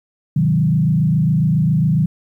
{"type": "tone with frequency modulation", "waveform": "sine", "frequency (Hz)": 157.4, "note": "D#3", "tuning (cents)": 20, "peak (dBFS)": -12, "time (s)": [0.36, 2.06], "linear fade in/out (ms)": 5, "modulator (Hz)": 27.3, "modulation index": 1.1, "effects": ["9-bit"]}